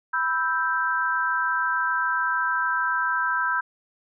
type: chord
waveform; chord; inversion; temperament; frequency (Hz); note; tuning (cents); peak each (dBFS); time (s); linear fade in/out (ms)
sine; E minor; second; equal with one note detuned; 987.8 / 1314.7 / 1568; B5 / E6 / G6; 0 / -5 / 0; -27 / -27 / -24; 0.13-3.61; 10
effects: none